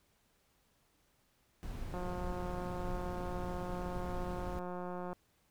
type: noise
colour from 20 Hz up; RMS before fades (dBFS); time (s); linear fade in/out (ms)
brown; -42; 1.63-4.59; 0
type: click train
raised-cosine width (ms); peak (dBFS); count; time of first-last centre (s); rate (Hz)
1; -29; 572; 1.94-5.13; 179
effects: pink hiss -73 dBFS RMS until 5.5 s